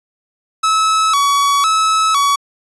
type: tone with vibrato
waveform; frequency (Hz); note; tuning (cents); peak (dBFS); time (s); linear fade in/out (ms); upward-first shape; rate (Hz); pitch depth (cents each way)
45% pulse; 1210; D#6; -49; -11; 0.63-2.36; 10; square; 0.99; 120
effects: resampled to 24000 Hz